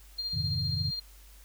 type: tone with tremolo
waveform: sine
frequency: 4200 Hz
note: C8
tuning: 6 cents sharp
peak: -29 dBFS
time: 0.18-1 s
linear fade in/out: 10 ms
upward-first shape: triangle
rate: 15 Hz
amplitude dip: 55%
type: chord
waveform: sine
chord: F minor seventh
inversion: none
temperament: equal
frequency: 87.31 / 103.83 / 130.81 / 155.56 Hz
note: F2 / Ab2 / C3 / Eb3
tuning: 0 / 0 / 0 / 0 cents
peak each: -35 dBFS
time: 0.33-0.91 s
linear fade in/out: 10 ms
effects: added 50 Hz sine -51 dBFS peak until 1.44 s + white hiss -58 dBFS RMS until 1.44 s